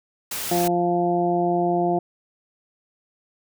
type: noise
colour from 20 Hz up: white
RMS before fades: -29 dBFS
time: 0.31-0.68 s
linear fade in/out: 5 ms
type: harmonic tone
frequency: 174.61 Hz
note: F3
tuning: in tune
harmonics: 1 / 2 / 3 / 4 / 5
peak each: -26 / -22 / -32 / -22 / -34 dBFS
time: 0.51-1.99 s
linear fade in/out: 5 ms
effects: none